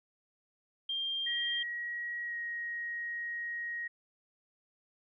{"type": "tone", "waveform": "sine", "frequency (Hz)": 3190, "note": "G7", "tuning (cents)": 30, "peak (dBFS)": -32, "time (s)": [0.89, 1.63], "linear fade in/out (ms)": 5}
{"type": "tone with pitch glide", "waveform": "sine", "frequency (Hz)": [1904, 1884.3], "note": ["A#6", "A#6"], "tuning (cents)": [36, 18], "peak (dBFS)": -35, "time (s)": [1.26, 3.88], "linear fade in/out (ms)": 10, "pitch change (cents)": -18, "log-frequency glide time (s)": [2.25, 2.36]}
{"effects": []}